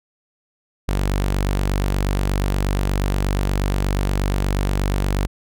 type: tone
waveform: sawtooth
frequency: 48.39 Hz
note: G1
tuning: 22 cents flat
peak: -14 dBFS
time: 0.88-5.27 s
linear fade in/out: 10 ms
effects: none